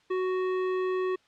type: tone with hard clipping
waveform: sine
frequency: 371 Hz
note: F#4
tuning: 5 cents sharp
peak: -28 dBFS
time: 0.1-1.16 s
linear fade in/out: 10 ms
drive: 13 dB
effects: white hiss -64 dBFS RMS until 1.27 s + low-pass 4000 Hz 12 dB/octave